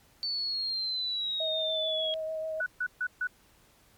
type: linear sweep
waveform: sine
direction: down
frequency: 4514 to 3285 Hz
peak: -29 dBFS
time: 0.23-2.14 s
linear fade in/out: 0 ms
type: tone with vibrato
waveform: sine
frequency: 634 Hz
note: D#5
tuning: 32 cents sharp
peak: -31 dBFS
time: 1.4-2.61 s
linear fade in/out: 5 ms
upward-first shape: sine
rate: 6.8 Hz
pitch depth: 15 cents each way
type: tone bursts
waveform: sine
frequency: 1480 Hz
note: F#6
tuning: in tune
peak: -27 dBFS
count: 4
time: 2.6-3.272 s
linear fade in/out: 5 ms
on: 63 ms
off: 140 ms
effects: pink hiss -62 dBFS RMS until 3.97 s + MP3 96 kbps